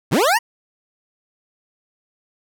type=linear sweep; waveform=25% pulse; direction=up; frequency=87.31 to 987.8 Hz; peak=-10 dBFS; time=0.11-0.39 s; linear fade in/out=20 ms; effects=none